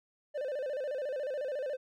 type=tone with vibrato; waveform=triangle; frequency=553 Hz; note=C#5; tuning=4 cents flat; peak=-31 dBFS; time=0.34-1.77 s; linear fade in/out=20 ms; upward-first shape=square; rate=14 Hz; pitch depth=120 cents each way; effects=none